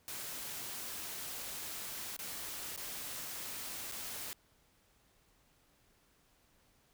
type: noise with dropouts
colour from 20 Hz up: white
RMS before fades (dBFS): -43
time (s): 0.08-4.33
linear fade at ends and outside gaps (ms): 0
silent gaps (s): 2.165-2.191 / 2.762-2.776 / 3.915-3.921
effects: pink hiss -70 dBFS RMS until 6.93 s